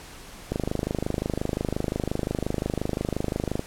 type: click train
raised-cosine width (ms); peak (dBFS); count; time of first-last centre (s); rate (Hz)
2; -12; 80; 0.52-3.594; 25.7
effects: pink hiss -44 dBFS RMS until 3.66 s + low-pass 12000 Hz 12 dB/octave